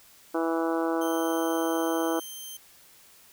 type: harmonic tone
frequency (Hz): 164.4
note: E3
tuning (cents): -4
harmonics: 2 / 3 / 4 / 5 / 6 / 7 / 8 / 9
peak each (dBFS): -27 / -31 / -33 / -35 / -37 / -38 / -39 / -40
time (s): 0.34-2.2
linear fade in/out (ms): 10
type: tone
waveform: 10% pulse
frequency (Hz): 3136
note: G7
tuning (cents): 0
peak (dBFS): -30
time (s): 1.01-2.57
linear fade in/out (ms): 5
effects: white hiss -55 dBFS RMS until 3.32 s